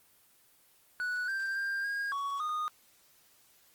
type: tone with pitch steps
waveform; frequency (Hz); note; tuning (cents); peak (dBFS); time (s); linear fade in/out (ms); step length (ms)
triangle; 1476 / 1576 / 1593 / 1628 / 1120 / 1231; F#6 / G6 / G6 / G#6 / C#6 / D#6; -5 / +9 / +27 / -35 / +18 / -19; -29; 1-2.68; 0; 280
effects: white hiss -64 dBFS RMS until 3.74 s + Opus 24 kbps